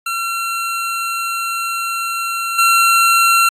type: tone with level steps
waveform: 25% pulse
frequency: 1361 Hz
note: F6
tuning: 45 cents flat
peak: -15 / -6 dBFS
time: 0.06-3.49 s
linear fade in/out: 5 ms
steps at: 2.58 s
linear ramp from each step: 10 ms
effects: AAC 64 kbps